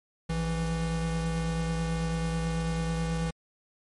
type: tone pair together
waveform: square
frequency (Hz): 57.79 / 164.2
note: A#1 / E3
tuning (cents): -14 / -6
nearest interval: octave + tritone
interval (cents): 1808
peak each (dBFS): -34 / -29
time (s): 0.29-3.31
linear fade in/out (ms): 10
effects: MP3 48 kbps